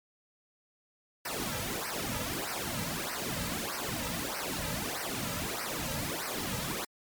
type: noise with flanger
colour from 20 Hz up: pink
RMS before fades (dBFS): -35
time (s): 1.25-6.85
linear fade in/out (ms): 5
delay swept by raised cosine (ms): 0.28 to 2.78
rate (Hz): 1.6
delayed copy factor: -1
effects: MP3 96 kbps

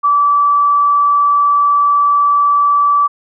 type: tone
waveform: sine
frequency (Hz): 1156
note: D6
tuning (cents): -28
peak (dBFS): -8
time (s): 0.03-3.08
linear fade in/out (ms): 20
effects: none

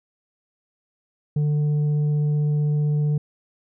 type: tone with tanh clipping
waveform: sine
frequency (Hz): 148.7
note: D3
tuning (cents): +22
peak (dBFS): -19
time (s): 1.36-3.18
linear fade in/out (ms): 5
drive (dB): 4
effects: none

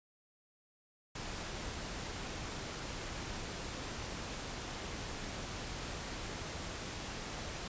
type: noise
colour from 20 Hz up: pink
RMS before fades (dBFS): -42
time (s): 1.15-7.68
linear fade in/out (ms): 5
effects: resampled to 16000 Hz

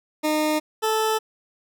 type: tone pair in turn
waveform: 20% pulse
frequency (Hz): 306.5 / 437.9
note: D#4 / A4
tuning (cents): -26 / -8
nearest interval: tritone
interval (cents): 618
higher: second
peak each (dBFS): -15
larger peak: neither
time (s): 0.23-0.6 / 0.82-1.19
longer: neither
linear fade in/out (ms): 20
effects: none

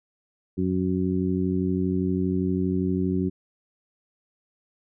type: harmonic tone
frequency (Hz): 92.5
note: F#2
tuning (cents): 0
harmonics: 1 / 2 / 3 / 4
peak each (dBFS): -30 / -25 / -27 / -29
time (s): 0.57-3.3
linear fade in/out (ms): 20
effects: none

